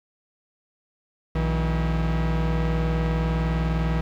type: tone pair together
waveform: 45% pulse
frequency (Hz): 60.19 / 160.7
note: B1 / E3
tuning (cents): -44 / -44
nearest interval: octave + perfect fourth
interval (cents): 1700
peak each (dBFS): -24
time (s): 1.35-4.01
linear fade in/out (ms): 5
effects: low-pass 3000 Hz 12 dB/octave + 9-bit